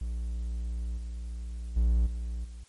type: tone with level steps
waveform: triangle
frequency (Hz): 58.27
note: A#1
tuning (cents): 0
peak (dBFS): -28 / -32 / -19 / -29 / -38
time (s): 0.01-2.64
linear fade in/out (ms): 5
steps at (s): 0.97 / 1.76 / 2.06 / 2.44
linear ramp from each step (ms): 10
effects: white hiss -61 dBFS RMS until 2.68 s + MP3 48 kbps